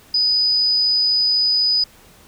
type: tone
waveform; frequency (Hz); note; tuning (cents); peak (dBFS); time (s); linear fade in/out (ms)
sine; 4978; D#8; 0; -14; 0.14-1.84; 5
effects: pink hiss -48 dBFS RMS until 2.27 s